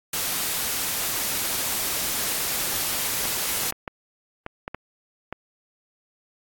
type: noise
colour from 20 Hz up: white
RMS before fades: -26 dBFS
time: 0.13-3.71 s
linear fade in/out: 5 ms
type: clicks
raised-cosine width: 0.5 ms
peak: -16 dBFS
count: 8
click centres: 3.255 / 3.634 / 3.724 / 3.878 / 4.464 / 4.679 / 4.746 / 5.326 s
effects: AAC 64 kbps